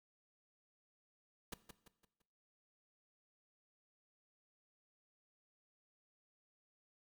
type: noise with echo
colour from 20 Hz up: pink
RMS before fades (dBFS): -44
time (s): 1.52-1.54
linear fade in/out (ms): 5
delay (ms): 170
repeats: 4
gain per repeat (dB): -8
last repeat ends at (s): 2.22
effects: noise-tail reverb RT60 0.8 s tail -17 dB re dry